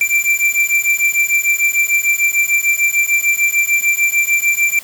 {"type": "beating tone pair", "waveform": "square", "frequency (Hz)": [2349, 2355.7], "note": ["D7", "D7"], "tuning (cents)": [0, 5], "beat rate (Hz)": 6.7, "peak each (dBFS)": -16, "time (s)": [0.01, 4.79], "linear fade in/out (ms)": 2, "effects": ["white hiss -37 dBFS RMS until 4.83 s"]}